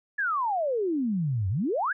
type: exponential two-way sweep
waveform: sine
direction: down then up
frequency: 1745 to 89.5 to 1745 Hz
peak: -24 dBFS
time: 0.18-1.93 s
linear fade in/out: 10 ms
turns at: 1.49 s
effects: none